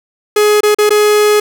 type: tone with dropouts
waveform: 45% pulse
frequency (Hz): 420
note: G#4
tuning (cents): +19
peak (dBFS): -7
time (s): 0.36-1.4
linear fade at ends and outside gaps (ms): 5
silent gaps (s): 0.607-0.632 / 0.747-0.785 / 0.894-0.905
effects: none